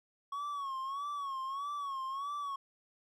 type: tone with vibrato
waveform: triangle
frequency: 1108.7 Hz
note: C#6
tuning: in tune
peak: -34 dBFS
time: 0.32-2.56 s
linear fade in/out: 5 ms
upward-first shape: sine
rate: 1.6 Hz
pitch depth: 87 cents each way
effects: none